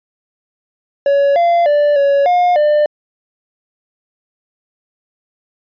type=tone with pitch steps; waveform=triangle; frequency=562 / 687 / 586 / 561 / 713 / 597 Hz; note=C#5 / F5 / D5 / C#5 / F5 / D5; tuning=+24 / -29 / -4 / +21 / +36 / +28 cents; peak=-7 dBFS; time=1.06-2.86 s; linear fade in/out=2 ms; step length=300 ms; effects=resampled to 11025 Hz